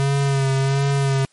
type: tone with vibrato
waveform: square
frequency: 137.2 Hz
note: C#3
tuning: 17 cents flat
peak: -17 dBFS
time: 0-1.25 s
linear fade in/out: 0 ms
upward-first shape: sine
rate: 1.4 Hz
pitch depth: 32 cents each way
effects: white hiss -59 dBFS RMS until 1.32 s + MP3 48 kbps